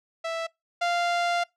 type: tone pair in turn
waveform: sawtooth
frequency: 659.3 / 695.5 Hz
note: E5 / F5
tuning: 0 / -7 cents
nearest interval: minor second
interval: 93 cents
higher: second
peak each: -24 / -19 dBFS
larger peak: second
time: 0.24-0.47 / 0.81-1.44 s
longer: second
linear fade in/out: 10 ms
effects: noise-tail reverb RT60 0.2 s tail -25 dB re dry + low-pass 5000 Hz 12 dB/octave